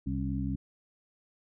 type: harmonic tone with a mistuned harmonic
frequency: 65.41 Hz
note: C2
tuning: in tune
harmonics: 1 / 2 / 3 / 4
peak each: -35 / -35 / -35 / -35 dBFS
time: 0.06-0.56 s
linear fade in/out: 10 ms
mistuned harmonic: 4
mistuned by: +79 cents
effects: none